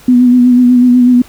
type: tone with vibrato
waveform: sine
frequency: 247.4 Hz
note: B3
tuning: 3 cents sharp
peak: -3 dBFS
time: 0.08-1.22 s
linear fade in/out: 5 ms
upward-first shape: sine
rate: 8.1 Hz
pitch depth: 31 cents each way
effects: pink hiss -39 dBFS RMS until 1.28 s